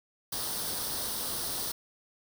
white noise with comb filter, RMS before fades -34 dBFS, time 0.32-1.72 s, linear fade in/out 5 ms, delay 0.21 ms, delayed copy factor +0.65, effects none

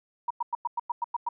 sine tone bursts, 951 Hz, A#5, 34 cents sharp, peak -25 dBFS, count 9, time 0.28-1.289 s, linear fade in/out 5 ms, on 25 ms, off 98 ms, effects none

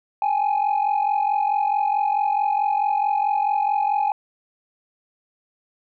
sine tone pair together, 804.4 / 849 Hz, G5 / G#5, +44 / +38 cents, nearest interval minor second, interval 94 cents, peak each -19 dBFS, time 0.22-4.12 s, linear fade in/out 2 ms, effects tanh soft clip ceiling -15 dBFS

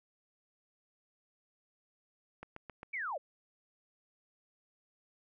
click train, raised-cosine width 0.5 ms, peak -30 dBFS, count 4, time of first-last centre 2.43-2.831 s, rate 7.48 Hz
sine linear sweep, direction down, 2357 to 486.9 Hz, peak -35 dBFS, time 2.93-3.18 s, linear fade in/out 10 ms
effects none

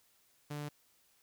sawtooth tone, 147.3 Hz, D3, 6 cents sharp, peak -35 dBFS, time 0.5-0.69 s, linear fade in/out 10 ms, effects white hiss -70 dBFS RMS until 1.22 s

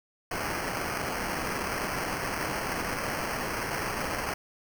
white noise with sample-and-hold, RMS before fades -32 dBFS, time 0.31-4.34 s, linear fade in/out 5 ms, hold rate 3675 Hz, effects none

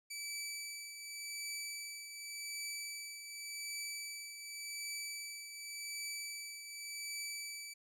15% pulse tone with tremolo, 2307 Hz, D7, 31 cents flat, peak -33 dBFS, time 0.1-7.74 s, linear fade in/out 10 ms, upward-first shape triangle, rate 0.88 Hz, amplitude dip 60%, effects none

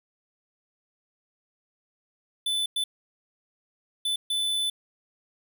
square tone bursts at uneven times, 3503 Hz, A7, 8 cents flat, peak -25 dBFS, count 4, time 2.46-2.66 / 2.76-2.84 / 4.05-4.16 / 4.3-4.7 s, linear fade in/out 5 ms, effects none

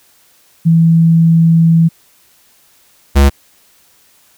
sine / square tone pair in turn, 164.81 / 69.55 Hz, E3 / C#2, 0 / +6 cents, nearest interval octave + minor third, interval 1494 cents, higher first, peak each -5 dBFS, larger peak neither, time 0.65-1.89 / 3.15-3.3 s, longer first, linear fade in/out 20 ms, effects white hiss -50 dBFS RMS until 4.37 s

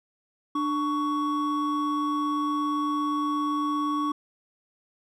triangle tone pair together, 297.1 / 1118 Hz, D4 / C#6, +20 / +14 cents, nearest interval octave + major seventh, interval 2294 cents, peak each -25 dBFS, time 0.55-4.12 s, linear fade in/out 5 ms, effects none

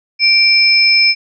sine tone pair together, 2349 / 5195 Hz, D7 / E8, 0 / -26 cents, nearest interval octave + major second, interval 1374 cents, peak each -10 dBFS, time 0.19-1.15 s, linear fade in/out 50 ms, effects none

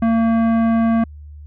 sine tone with tanh clipping, 227.6 Hz, A#3, 41 cents flat, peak -15 dBFS, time 0.02-1.04 s, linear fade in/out 5 ms, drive 17 dB, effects added 74 Hz sine -34 dBFS peak until 1.46 s + low-pass 2000 Hz 12 dB/octave

